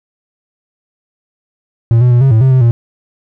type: tone with pitch steps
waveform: triangle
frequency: 115.5 / 123.7 / 121.1 / 135.1 / 110.8 / 132.1 / 129.7 / 117.4 Hz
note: A#2 / B2 / B2 / C#3 / A2 / C3 / C3 / A#2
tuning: -16 / +3 / -34 / -44 / +13 / +17 / -15 / +13 cents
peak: -3 dBFS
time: 1.91-2.71 s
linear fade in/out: 0 ms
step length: 100 ms
effects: none